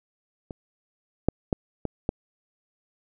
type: clicks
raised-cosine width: 2 ms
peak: -22 / -6 / -9 / -14 / -10 dBFS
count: 5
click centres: 0.508 / 1.286 / 1.528 / 1.853 / 2.091 s
effects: none